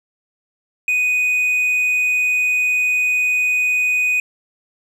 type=tone; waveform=triangle; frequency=2489 Hz; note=D#7; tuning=in tune; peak=-13 dBFS; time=0.88-4.2 s; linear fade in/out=2 ms; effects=none